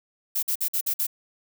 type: noise bursts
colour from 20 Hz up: violet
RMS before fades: -25 dBFS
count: 6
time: 0.35-1.068 s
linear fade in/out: 10 ms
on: 78 ms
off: 50 ms
effects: none